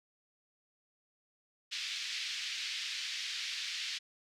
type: band-pass noise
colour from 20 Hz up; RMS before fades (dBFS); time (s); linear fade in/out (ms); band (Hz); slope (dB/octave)
white; -39; 1.71-3.99; 20; 2000 to 4900; 24
effects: none